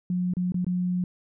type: tone with dropouts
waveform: sine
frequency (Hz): 180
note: F#3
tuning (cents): -47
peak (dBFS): -23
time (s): 0.1-1.04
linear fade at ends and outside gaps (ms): 2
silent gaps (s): 0.337-0.368 / 0.521-0.543 / 0.646-0.666
effects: none